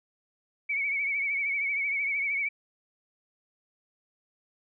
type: tone with vibrato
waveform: sine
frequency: 2249 Hz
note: C#7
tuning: 24 cents sharp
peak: -26 dBFS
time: 0.69-2.49 s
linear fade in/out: 10 ms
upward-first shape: triangle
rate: 13 Hz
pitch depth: 69 cents each way
effects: none